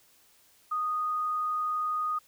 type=tone; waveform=sine; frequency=1239 Hz; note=D#6; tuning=8 cents flat; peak=-27 dBFS; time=0.71-2.19 s; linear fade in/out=10 ms; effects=white hiss -62 dBFS RMS until 2.27 s